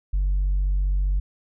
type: tone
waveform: sine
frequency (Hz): 47.6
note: F#1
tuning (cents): +50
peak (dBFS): -17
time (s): 0.13-1.2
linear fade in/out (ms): 10
effects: tanh soft clip ceiling -17 dBFS